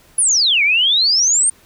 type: exponential two-way sweep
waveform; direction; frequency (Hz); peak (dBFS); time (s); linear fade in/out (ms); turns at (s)
sine; down then up; 10670 to 2192 to 9070; -11; 0.18-1.5; 5; 0.63
effects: pink hiss -50 dBFS RMS until 1.65 s